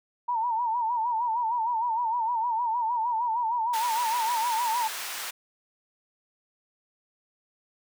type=tone with vibrato; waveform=sine; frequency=929 Hz; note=A#5; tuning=6 cents flat; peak=-24 dBFS; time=0.28-4.88 s; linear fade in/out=10 ms; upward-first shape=sine; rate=6.5 Hz; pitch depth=100 cents each way
type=high-pass noise; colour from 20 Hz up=pink; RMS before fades=-35 dBFS; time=3.73-5.31 s; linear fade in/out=10 ms; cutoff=1100 Hz; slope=12 dB/octave
effects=none